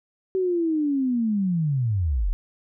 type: linear sweep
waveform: sine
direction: down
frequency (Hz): 382.2 to 34.84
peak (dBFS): -20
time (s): 0.35-2.33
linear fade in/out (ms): 0
effects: none